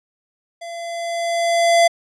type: tone with level ramp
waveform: square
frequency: 680 Hz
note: F5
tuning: 46 cents flat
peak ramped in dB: -31 to -10 dBFS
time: 0.61-1.88 s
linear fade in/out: 10 ms
effects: resampled to 22050 Hz